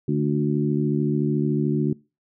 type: harmonic tone with a mistuned harmonic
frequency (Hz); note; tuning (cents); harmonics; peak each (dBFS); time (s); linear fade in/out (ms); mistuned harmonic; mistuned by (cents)
73.7; D2; +7; 2 / 3 / 4 / 5; -23 / -25 / -26 / -27; 0.08-1.93; 5; 5; -21
effects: noise-tail reverb RT60 0.3 s tail -24 dB re dry